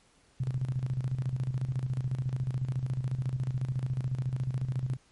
sine tone with tremolo, 128.7 Hz, C3, 28 cents flat, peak -26 dBFS, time 0.4-4.97 s, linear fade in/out 5 ms, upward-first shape square, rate 14 Hz, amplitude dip 65%, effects pink hiss -64 dBFS RMS until 5.11 s + MP3 48 kbps

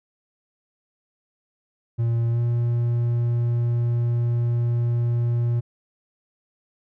triangle tone with pitch glide, 116.54 to 118.85 Hz, A#2 to A#2, 0 to +34 cents, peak -17 dBFS, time 1.98-5.61 s, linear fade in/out 20 ms, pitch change +34 cents, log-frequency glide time 2.3-2.4 s, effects none

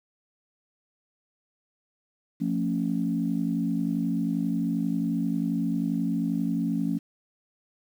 sine chord, F augmented, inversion none, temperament equal with one note detuned, 174.61 / 224.9 / 277.2 Hz, F3 / A3 / C#4, 0 / +38 / 0 cents, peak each -28 dBFS, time 2.4-6.99 s, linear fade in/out 20 ms, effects tanh soft clip ceiling -14 dBFS + 9-bit

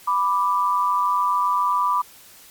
sine tone pair together, 989.7 / 1177 Hz, B5 / D6, +3 / +3 cents, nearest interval minor third, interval 300 cents, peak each -20 dBFS, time 0.07-2.02 s, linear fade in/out 10 ms, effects white hiss -47 dBFS RMS until 2.5 s + MP3 96 kbps

